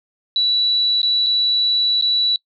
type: tone with dropouts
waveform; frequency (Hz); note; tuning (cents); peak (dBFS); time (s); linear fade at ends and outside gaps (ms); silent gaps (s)
sine; 3939; B7; -5; -14; 0.36-2.36; 1; 1.017-1.03 / 1.263-1.267 / 2.012-2.023
effects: noise-tail reverb RT60 0.1 s tail -25 dB re dry